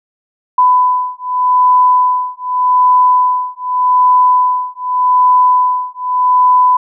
sine beating tone pair, 1000 / 1000.84 Hz, B5 / B5, +21 / +23 cents, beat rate 0.84 Hz, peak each -11 dBFS, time 0.58-6.77 s, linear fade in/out 5 ms, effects none

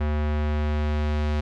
square tone with low-pass filter sweep, 75 Hz, D2, 37 cents sharp, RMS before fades -24 dBFS, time 0-1.41 s, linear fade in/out 10 ms, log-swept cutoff 2200 to 4100 Hz, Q 0.81, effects none

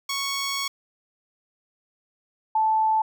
10% pulse / sine tone pair in turn, 1108.7 / 875.8 Hz, C#6 / A5, 0 / -8 cents, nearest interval major third, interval 408 cents, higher first, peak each -17 / -18 dBFS, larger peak first, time 0.09-0.68 / 2.55-3.02 s, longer first, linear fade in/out 5 ms, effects none

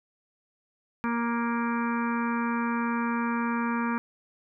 harmonic tone, 234.6 Hz, A#3, 11 cents sharp, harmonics 1 / 2 / 4 / 5 / 6 / 7 / 8 / 9 / 10, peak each -27 / -39 / -33 / -35 / -37 / -38 / -46 / -50 / -41 dBFS, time 1.04-3.98 s, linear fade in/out 0 ms, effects none

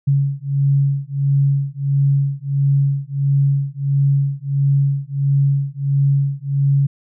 sine beating tone pair, 138.59 / 140.09 Hz, C#3 / C#3, 0 / +19 cents, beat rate 1.5 Hz, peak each -17 dBFS, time 0.07-6.87 s, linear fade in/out 10 ms, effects none

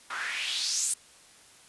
white noise with band-pass filter sweep, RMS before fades -31 dBFS, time 0.1-0.94 s, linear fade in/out 5 ms, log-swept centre 1200 to 9200 Hz, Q 3.4, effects white hiss -55 dBFS RMS until 1.68 s + resampled to 24000 Hz

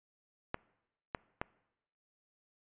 clicks, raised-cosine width 0.5 ms, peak -19 dBFS, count 3, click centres 0.544 / 1.148 / 1.415 s, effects noise-tail reverb RT60 0.9 s tail -23 dB re dry + resampled to 8000 Hz

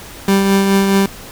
30% pulse tone with tremolo, 196 Hz, G3, in tune, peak -6 dBFS, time 0.28-1.06 s, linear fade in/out 2 ms, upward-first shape triangle, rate 4.7 Hz, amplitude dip 40%, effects pink hiss -34 dBFS RMS until 1.31 s

